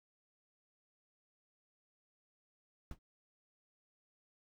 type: noise with exponential decay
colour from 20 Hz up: brown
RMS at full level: -40 dBFS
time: 2.91-2.99 s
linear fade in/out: 2 ms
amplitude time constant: 17 ms
effects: none